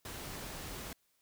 pink noise, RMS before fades -44 dBFS, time 0.05-0.93 s, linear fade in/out 2 ms, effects white hiss -75 dBFS RMS until 1.21 s

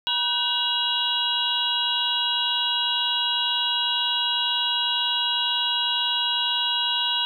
sine tone cluster, 964 / 1524 / 2862 / 3330 / 3872 Hz, B5 / G6 / F7 / G#7 / B7, -42 / -49 / +42 / +4 / -35 cents, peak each -30 / -34 / -25 / -27 / -27 dBFS, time 0.07-7.25 s, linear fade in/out 0 ms, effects 9-bit

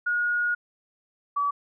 sine tone pair in turn, 1442 / 1144.5 Hz, F#6 / D6, -45 / -45 cents, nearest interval major third, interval 400 cents, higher first, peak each -22 dBFS, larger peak neither, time 0.06-0.55 / 1.36-1.51 s, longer first, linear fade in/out 10 ms, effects none

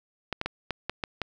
clicks, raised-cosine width 0.3 ms, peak -13 dBFS, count 7, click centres 0.327 / 0.414 / 0.46 / 0.707 / 0.896 / 1.038 / 1.217 s, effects none

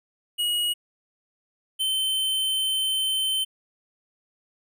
square tone pair in turn, 2898 / 3084 Hz, F#7 / G7, -37 / -29 cents, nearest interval minor second, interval 108 cents, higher second, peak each -23 dBFS, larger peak neither, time 0.38-0.74 / 1.79-3.45 s, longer second, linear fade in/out 20 ms, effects none

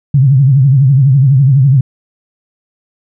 sine tone with vibrato, 135.2 Hz, C#3, 43 cents flat, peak -4 dBFS, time 0.14-1.81 s, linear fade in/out 5 ms, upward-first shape triangle, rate 12 Hz, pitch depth 160 cents each way, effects none

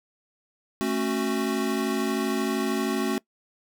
square chord, F# minor, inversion first, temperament equal with one note detuned, 220 / 272.9 / 370 Hz, A3 / C#4 / F#4, 0 / -27 / 0 cents, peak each -29 dBFS, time 0.81-3.18 s, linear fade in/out 0 ms, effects noise-tail reverb RT60 0.1 s tail -22 dB re dry

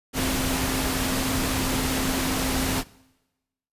sine tone in noise, 261.6 Hz, C4, in tune, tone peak -28 dBFS, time 0.13-2.84 s, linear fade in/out 50 ms, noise pink, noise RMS -26 dBFS, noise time 0.13-2.84 s, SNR -5 dB, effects noise-tail reverb RT60 1.0 s tail -22 dB re dry + resampled to 32000 Hz

